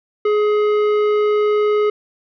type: tone with tanh clipping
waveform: sine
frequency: 420.3 Hz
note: G#4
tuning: 21 cents sharp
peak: -15 dBFS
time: 0.25-1.9 s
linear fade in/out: 5 ms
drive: 12 dB
effects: none